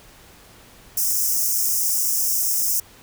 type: high-pass noise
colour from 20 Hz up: white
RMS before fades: -21 dBFS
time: 0.97-2.8 s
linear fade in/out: 5 ms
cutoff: 5200 Hz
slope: 96 dB/octave
effects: pink hiss -48 dBFS RMS until 3.02 s